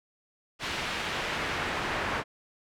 brown noise with band-pass filter sweep, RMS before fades -32 dBFS, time 0.59-2.24 s, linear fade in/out 50 ms, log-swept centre 3100 to 1600 Hz, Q 0.9, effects none

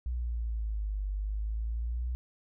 sine exponential two-way sweep, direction down then up, 61.74 to 49 to 61.74 Hz, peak -30 dBFS, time 0.06-2.15 s, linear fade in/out 0 ms, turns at 1.08 s, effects none

